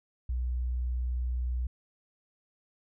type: tone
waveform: sine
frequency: 61.6 Hz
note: B1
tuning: 4 cents flat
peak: -28 dBFS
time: 0.29-1.67 s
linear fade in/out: 5 ms
effects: none